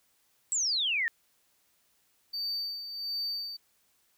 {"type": "exponential sweep", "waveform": "sine", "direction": "down", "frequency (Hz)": [7930, 1766], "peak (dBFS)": -26, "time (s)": [0.52, 1.08], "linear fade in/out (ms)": 0}
{"type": "tone with tremolo", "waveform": "triangle", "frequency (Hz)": 4601, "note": "D8", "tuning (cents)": -36, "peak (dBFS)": -29, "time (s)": [2.33, 3.57], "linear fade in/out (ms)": 10, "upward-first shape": "sine", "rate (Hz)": 1.4, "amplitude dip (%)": 60}
{"effects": ["white hiss -70 dBFS RMS until 4.17 s"]}